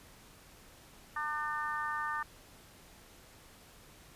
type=harmonic tone with a mistuned harmonic; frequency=300 Hz; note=D4; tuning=37 cents sharp; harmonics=3 / 4 / 5 / 6; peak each=-40 / -36 / -42 / -39 dBFS; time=1.16-2.23 s; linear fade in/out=5 ms; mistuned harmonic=5; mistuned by=+15 cents; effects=pink hiss -57 dBFS RMS until 4.15 s + resampled to 32000 Hz